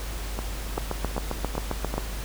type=two click trains; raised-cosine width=1 ms; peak=-16 / -12 dBFS; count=5 / 10; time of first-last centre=0.39-1.94 / 0.78-1.98 s; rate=2.58 / 7.5 Hz; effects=added 50 Hz sine -31 dBFS peak until 2.24 s + pink hiss -38 dBFS RMS until 2.24 s